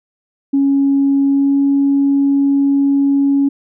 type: tone with pitch glide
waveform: sine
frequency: 276.8 to 278.6 Hz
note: C#4 to C#4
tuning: -2 to +9 cents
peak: -9 dBFS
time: 0.53-3.49 s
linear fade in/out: 10 ms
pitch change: +11 cents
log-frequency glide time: 1.26-1.58 s
effects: tanh soft clip ceiling -5 dBFS